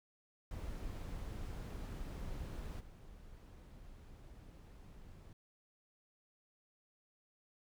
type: noise with level steps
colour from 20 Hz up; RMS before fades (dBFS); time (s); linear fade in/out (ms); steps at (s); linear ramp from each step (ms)
brown; -44 / -55; 0.51-5.33; 2; 2.79; 20
effects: none